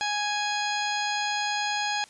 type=harmonic tone; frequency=830.6 Hz; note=G#5; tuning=in tune; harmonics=1 / 2 / 3 / 4 / 5 / 6 / 8; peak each=-29 / -32 / -34 / -35 / -36 / -37 / -38 dBFS; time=0.01-2.04 s; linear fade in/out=0 ms; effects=white hiss -53 dBFS RMS until 2.09 s + resampled to 22050 Hz